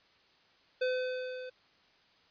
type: tone with level ramp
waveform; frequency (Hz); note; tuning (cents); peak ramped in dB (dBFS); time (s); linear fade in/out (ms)
square; 508; B4; +49; -28 to -42; 0.81-1.5; 10
effects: white hiss -65 dBFS RMS until 2.3 s + resampled to 11025 Hz